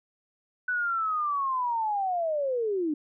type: linear sweep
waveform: sine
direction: down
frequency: 1499 to 288.1 Hz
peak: -25 dBFS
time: 0.68-2.94 s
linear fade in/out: 5 ms
effects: none